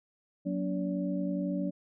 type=tone cluster; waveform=sine; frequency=184.3 / 236.5 / 286.3 / 573 Hz; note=F#3 / A#3 / D4 / D5; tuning=-7 / +25 / -44 / -43 cents; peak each=-32 / -40 / -33 / -39 dBFS; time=0.45-1.71 s; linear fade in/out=20 ms; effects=none